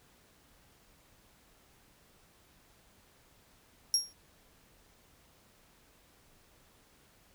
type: tone with exponential decay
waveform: 35% pulse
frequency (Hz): 5588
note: F8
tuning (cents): 0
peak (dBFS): -19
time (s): 3.94-4.13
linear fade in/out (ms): 1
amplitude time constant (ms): 41
effects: pink hiss -64 dBFS RMS until 7.34 s